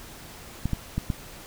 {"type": "clicks", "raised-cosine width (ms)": 5, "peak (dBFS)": -13, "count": 4, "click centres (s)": [0.656, 0.733, 0.98, 1.102], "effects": ["pink hiss -44 dBFS RMS until 1.46 s"]}